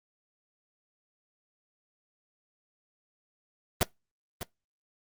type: noise with echo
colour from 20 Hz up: pink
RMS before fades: -23 dBFS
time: 3.81-3.83 s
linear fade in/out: 0 ms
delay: 600 ms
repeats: 1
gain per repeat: -12 dB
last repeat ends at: 4.43 s
effects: noise-tail reverb RT60 0.2 s tail -25 dB re dry + Opus 24 kbps